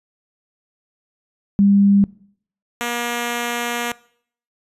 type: tone pair in turn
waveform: sine / 5% pulse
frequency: 200 / 238.7 Hz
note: G3 / A#3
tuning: +35 / +41 cents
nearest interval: minor third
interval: 306 cents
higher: second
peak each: -10 dBFS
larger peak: neither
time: 1.59-2.04 / 2.81-3.92 s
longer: second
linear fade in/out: 0 ms
effects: noise-tail reverb RT60 0.6 s tail -22 dB re dry + resampled to 32000 Hz